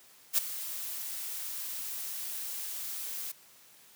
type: noise with ADSR envelope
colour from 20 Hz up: blue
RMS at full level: -23 dBFS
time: 0.33-3.32 s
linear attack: 49 ms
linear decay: 11 ms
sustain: -15 dB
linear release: 8 ms
effects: white hiss -58 dBFS RMS until 3.95 s + high-pass 100 Hz 12 dB/octave